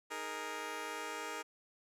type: chord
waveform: 10% pulse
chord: D# suspended fourth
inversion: none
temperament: just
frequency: 311.1 / 414.8 / 466.7 Hz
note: D#4 / G#4 / A#4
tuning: 0 / -2 / +2 cents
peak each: -39 / -37 / -35 dBFS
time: 0.1-1.43 s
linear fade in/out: 20 ms
effects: low-pass 12000 Hz 12 dB/octave